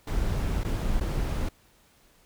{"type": "noise with dropouts", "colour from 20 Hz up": "brown", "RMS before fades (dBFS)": -27, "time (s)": [0.07, 1.49], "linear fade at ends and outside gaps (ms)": 5, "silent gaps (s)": [[0.636, 0.646], [1, 1.008]], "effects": ["pink hiss -61 dBFS RMS until 2.25 s"]}